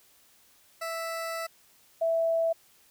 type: tone pair in turn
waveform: 20% pulse / sine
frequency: 659.3 / 659.3 Hz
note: E5 / E5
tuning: 0 / 0 cents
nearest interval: unison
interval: 0 cents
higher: neither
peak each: -27 / -23 dBFS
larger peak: second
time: 0.81-1.47 / 2.01-2.53 s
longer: first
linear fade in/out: 10 ms
effects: white hiss -61 dBFS RMS until 2.9 s